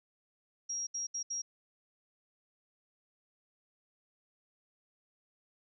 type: tone bursts at uneven times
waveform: sine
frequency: 5640 Hz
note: F8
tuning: 16 cents sharp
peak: -34 dBFS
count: 4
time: 0.69-0.87 / 0.94-1.07 / 1.14-1.23 / 1.3-1.42 s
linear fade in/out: 10 ms
effects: none